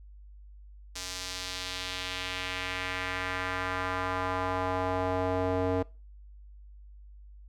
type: tone with band-pass filter sweep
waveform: square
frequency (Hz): 92.2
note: F#2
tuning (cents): -6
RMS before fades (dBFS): -32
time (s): 0.95-5.83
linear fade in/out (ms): 10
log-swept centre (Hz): 5900 to 500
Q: 1.4
effects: noise-tail reverb RT60 0.3 s tail -22 dB re dry + added 50 Hz sine -47 dBFS peak until 7.48 s